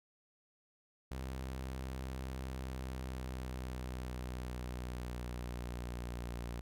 sawtooth tone with pitch glide, 65.1 to 59.35 Hz, C2 to A#1, -8 to +32 cents, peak -36 dBFS, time 1.11-6.61 s, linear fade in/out 5 ms, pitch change -160 cents, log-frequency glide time 2.47-6.46 s, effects none

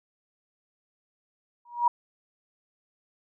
sine tone with exponential growth, 956 Hz, A#5, 43 cents sharp, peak -15 dBFS, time 1.65-1.88 s, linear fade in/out 5 ms, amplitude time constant 48 ms, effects none

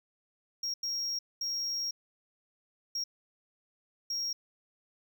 triangle tone bursts at uneven times, 5590 Hz, F8, 1 cent sharp, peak -30 dBFS, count 5, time 0.63-0.74 / 0.83-1.19 / 1.41-1.91 / 2.95-3.04 / 4.1-4.33 s, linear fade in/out 5 ms, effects 11-bit

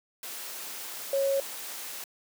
sine tone in noise, 549 Hz, C#5, 17 cents flat, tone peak -23 dBFS, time 1.13-1.4 s, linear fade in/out 2 ms, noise white, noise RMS -39 dBFS, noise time 0.23-2.04 s, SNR +13 dB, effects high-pass 300 Hz 12 dB/octave

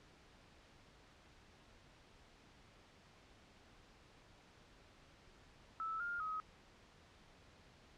sine tone with pitch steps, 1312 / 1407 / 1268 Hz, E6 / F6 / D#6, -9 / +12 / +32 cents, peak -39 dBFS, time 5.8-6.4 s, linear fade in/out 0 ms, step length 200 ms, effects pink hiss -64 dBFS RMS until 7.97 s + low-pass 5000 Hz 12 dB/octave

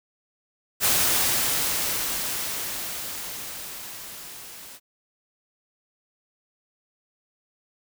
white noise with level ramp, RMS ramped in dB -20 to -43 dBFS, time 0.8-4.8 s, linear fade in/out 50 ms, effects none

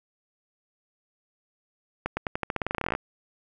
accelerating click train, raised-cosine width 0.5 ms, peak -12 dBFS, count 20, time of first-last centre 2.06-2.951 s, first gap 110 ms, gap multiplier 0.89, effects none

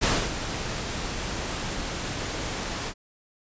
pink noise with ADSR envelope, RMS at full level -21 dBFS, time 0.01-2.94 s, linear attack 25 ms, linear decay 260 ms, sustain -10 dB, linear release 60 ms, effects resampled to 16000 Hz

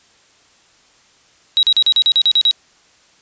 sine tone bursts, 3860 Hz, B7, 40 cents flat, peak -9 dBFS, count 10, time 1.57-2.511 s, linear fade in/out 0 ms, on 59 ms, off 39 ms, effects white hiss -52 dBFS RMS until 3.21 s + resampled to 16000 Hz

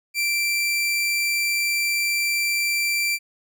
sawtooth tone, 2349 Hz, D7, in tune, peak -17 dBFS, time 0.14-3.19 s, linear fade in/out 50 ms, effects none

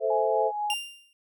sine chord, A minor, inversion none, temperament equal, 440 / 523.3 / 659.3 Hz, A4 / C5 / E5, 0 / 0 / 0 cents, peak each -27 dBFS, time 0-0.52 s, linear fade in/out 50 ms
sine tone with tremolo, 835 Hz, G#5, 9 cents sharp, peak -25 dBFS, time 0.1-0.74 s, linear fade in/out 5 ms, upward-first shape triangle, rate 4.1 Hz, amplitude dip 50%
40% pulse tone with exponential decay, 2794 Hz, F7, in tune, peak -23 dBFS, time 0.7-1.13 s, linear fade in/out 1 ms, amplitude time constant 93 ms
effects none

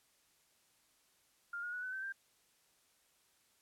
sine tone with pitch steps, 1402 / 1436.4 / 1471.7 / 1507.8 / 1544.9 / 1582.8 Hz, F6 / F6 / F#6 / F#6 / G6 / G6, +6 / +48 / -10 / +32 / -26 / +16 cents, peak -39 dBFS, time 1.53-2.124 s, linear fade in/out 5 ms, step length 99 ms, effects white hiss -72 dBFS RMS until 3.61 s + low-pass 12000 Hz 12 dB/octave

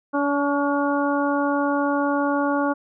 harmonic tone with a mistuned harmonic, 285.4 Hz, D4, 49 cents flat, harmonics 1 / 2 / 3 / 4 / 5, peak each -22 / -25 / -27 / -28 / -29 dBFS, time 0.13-2.74 s, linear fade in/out 20 ms, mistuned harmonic 4, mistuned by -23 cents, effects none

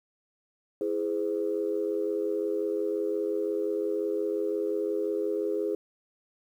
sine chord, E augmented, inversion none, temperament equal with one note detuned, 329.6 / 415.3 / 511.6 Hz, E4 / G#4 / B#4, 0 / 0 / -39 cents, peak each -32 / -28 / -33 dBFS, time 0.81-5.75 s, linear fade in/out 2 ms, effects tanh soft clip ceiling -17 dBFS + 10-bit

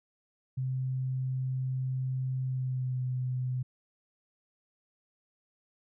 sine tone with pitch glide, 130 to 127.18 Hz, C3 to C3, -11 to -49 cents, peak -29 dBFS, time 0.57-3.63 s, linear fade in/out 10 ms, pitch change -38 cents, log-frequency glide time 2.44-3.02 s, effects none

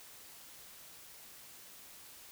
silence, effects white hiss -54 dBFS RMS until 2.31 s

